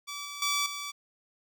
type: tone with level steps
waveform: 10% pulse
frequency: 1153 Hz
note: D6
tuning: 32 cents flat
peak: -28 / -30 / -18 / -27 dBFS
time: 0.07-0.92 s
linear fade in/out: 20 ms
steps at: 0.25 / 0.42 / 0.66 s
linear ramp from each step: 2 ms
effects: none